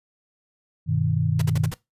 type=chord; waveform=sine; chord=G augmented; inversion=none; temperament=equal; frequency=98 / 123.47 / 155.56 Hz; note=G2 / B2 / D#3; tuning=0 / 0 / 0 cents; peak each=-25 / -25 / -22 dBFS; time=0.86-1.72 s; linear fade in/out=50 ms
type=noise bursts; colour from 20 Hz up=pink; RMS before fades=-32 dBFS; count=5; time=1.39-1.742 s; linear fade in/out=5 ms; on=28 ms; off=53 ms
effects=noise-tail reverb RT60 0.2 s tail -20 dB re dry + resampled to 32000 Hz